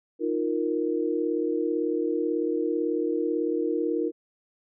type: chord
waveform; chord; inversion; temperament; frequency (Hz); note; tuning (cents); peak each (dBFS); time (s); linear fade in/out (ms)
sine; Eb suspended second; none; equal; 311.1 / 349.2 / 466.2; Eb4 / F4 / Bb4; 0 / 0 / 0; -28; 0.19-4.12; 50
effects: none